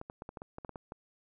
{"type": "clicks", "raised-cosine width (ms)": 1, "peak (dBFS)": -28, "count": 11, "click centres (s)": [0.014, 0.099, 0.221, 0.291, 0.372, 0.419, 0.584, 0.648, 0.693, 0.758, 0.921], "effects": []}